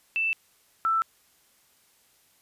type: tone pair in turn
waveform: sine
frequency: 2655 / 1327.5 Hz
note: E7 / E6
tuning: +12 / +12 cents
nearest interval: octave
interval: 1200 cents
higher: first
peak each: -23 / -21 dBFS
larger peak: second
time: 0.16-0.33 / 0.85-1.02 s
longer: neither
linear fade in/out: 0 ms
effects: white hiss -63 dBFS RMS until 2.41 s + resampled to 32000 Hz